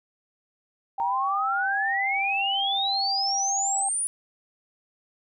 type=tone; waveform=sine; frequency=787 Hz; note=G5; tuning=7 cents sharp; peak=-27 dBFS; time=0.98-3.89 s; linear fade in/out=5 ms
type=exponential sweep; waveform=sine; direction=up; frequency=912 to 9870 Hz; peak=-24 dBFS; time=1-4.07 s; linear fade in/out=0 ms
effects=none